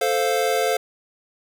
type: chord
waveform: square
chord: F major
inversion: first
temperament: equal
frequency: 440 / 523.3 / 698.5 Hz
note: A4 / C5 / F5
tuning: 0 / 0 / 0 cents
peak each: -24 dBFS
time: 0.01-0.77 s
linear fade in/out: 5 ms
effects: 9-bit